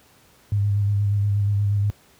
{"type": "tone with vibrato", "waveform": "sine", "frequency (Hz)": 101.7, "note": "G#2", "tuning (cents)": -36, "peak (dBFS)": -17, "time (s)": [0.52, 1.9], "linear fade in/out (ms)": 0, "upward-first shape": "square", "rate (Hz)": 8.4, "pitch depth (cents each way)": 22, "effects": ["pink hiss -55 dBFS RMS until 2.19 s", "high-pass 60 Hz 12 dB/octave"]}